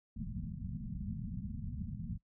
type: low-pass noise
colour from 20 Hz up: white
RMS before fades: -41 dBFS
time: 0.16-2.18 s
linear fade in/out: 10 ms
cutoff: 230 Hz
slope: 96 dB/octave
effects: noise-tail reverb RT60 0.1 s tail -21 dB re dry